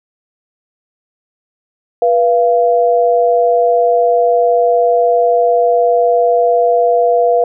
sine tone pair together, 486.3 / 687 Hz, B4 / F5, -27 / -29 cents, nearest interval tritone, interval 598 cents, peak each -11 dBFS, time 2.02-7.44 s, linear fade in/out 2 ms, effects none

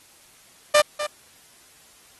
sawtooth tone with echo, 597 Hz, D5, 28 cents sharp, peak -9 dBFS, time 0.74-0.82 s, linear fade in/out 10 ms, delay 250 ms, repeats 1, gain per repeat -12 dB, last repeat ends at 1.07 s, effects white hiss -53 dBFS RMS until 2.19 s + AAC 32 kbps

